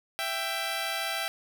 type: tone pair together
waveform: 10% pulse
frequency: 664.4 / 784 Hz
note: E5 / G5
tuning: +13 / 0 cents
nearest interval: minor third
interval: 287 cents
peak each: -24 dBFS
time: 0.19-1.28 s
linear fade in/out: 0 ms
effects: none